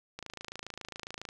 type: click train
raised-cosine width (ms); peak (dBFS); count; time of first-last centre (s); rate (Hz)
0.2; -23; 31; 0.19-1.289; 27.3
effects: none